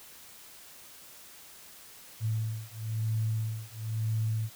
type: beating tone pair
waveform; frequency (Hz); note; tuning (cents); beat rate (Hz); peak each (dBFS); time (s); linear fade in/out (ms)
sine; 110 / 111; A2 / A2; 0 / +16; 1; -32 / -32; 2.2-4.5; 50
effects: white hiss -51 dBFS RMS until 4.55 s